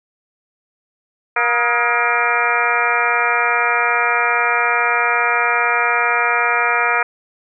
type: harmonic tone with a mistuned harmonic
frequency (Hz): 237.6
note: A#3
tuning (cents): +33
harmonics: 2 / 3 / 4 / 5 / 6 / 7 / 8 / 9 / 10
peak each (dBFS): -26 / -23 / -22 / -21 / -21 / -23 / -24 / -26 / -21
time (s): 1.36-7.03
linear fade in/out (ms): 5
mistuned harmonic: 5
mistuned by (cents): +100
effects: none